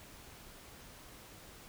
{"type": "silence", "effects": ["pink hiss -54 dBFS RMS until 1.68 s"]}